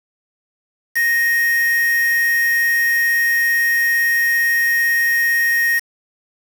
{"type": "tone with quantisation", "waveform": "triangle", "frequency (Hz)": 1864.7, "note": "A#6", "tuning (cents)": 0, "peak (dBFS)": -12, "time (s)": [0.95, 5.8], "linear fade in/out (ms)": 20, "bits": 4, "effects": []}